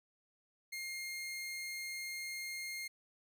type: tone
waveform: sawtooth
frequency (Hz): 2127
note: C7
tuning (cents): +28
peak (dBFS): -37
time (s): 0.72-2.88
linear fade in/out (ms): 10
effects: none